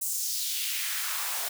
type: noise with high-pass filter sweep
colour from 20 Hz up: white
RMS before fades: -31 dBFS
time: 0.01-1.49 s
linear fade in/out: 10 ms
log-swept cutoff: 8600 to 630 Hz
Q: 1.8
effects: none